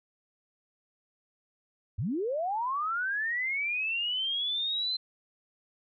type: linear sweep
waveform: sine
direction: up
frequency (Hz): 78.2 to 4108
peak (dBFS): -28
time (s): 1.98-4.97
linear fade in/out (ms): 10
effects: none